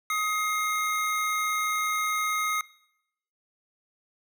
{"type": "tone pair together", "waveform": "square", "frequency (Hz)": [1258, 2123], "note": ["D#6", "C7"], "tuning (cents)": [19, 25], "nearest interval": "major sixth", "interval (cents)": 906, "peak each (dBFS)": [-28, -30], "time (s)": [0.1, 2.61], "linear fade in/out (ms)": 2, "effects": ["noise-tail reverb RT60 0.8 s tail -21 dB re dry"]}